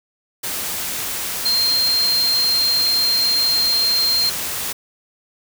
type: tone in noise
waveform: sine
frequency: 4186 Hz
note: C8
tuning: in tune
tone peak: -15 dBFS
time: 1.45-4.3 s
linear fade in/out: 10 ms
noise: white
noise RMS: -25 dBFS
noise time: 0.43-4.73 s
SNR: +7 dB
effects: none